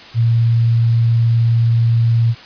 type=tone with vibrato; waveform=sine; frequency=115.9 Hz; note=A#2; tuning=10 cents flat; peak=-10 dBFS; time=0.14-2.35 s; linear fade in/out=50 ms; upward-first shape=triangle; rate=19 Hz; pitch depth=12 cents each way; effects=white hiss -37 dBFS RMS until 2.45 s + resampled to 11025 Hz